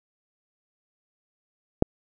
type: click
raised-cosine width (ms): 2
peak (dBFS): -3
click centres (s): 1.824
effects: none